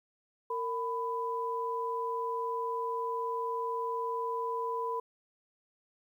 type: tone pair together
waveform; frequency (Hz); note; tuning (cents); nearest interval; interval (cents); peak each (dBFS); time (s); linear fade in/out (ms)
sine; 460.3 / 996.4; A#4 / B5; -22 / +15; octave + minor second; 1337; -35 / -33; 0.5-5; 5
effects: 11-bit